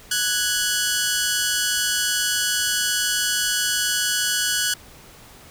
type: tone pair together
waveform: 10% pulse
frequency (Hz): 1480 / 1661.2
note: F#6 / G#6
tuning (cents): 0 / 0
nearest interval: major second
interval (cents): 200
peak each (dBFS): -13 / -16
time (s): 0.11-4.74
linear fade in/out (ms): 5
effects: pink hiss -46 dBFS RMS until 5.5 s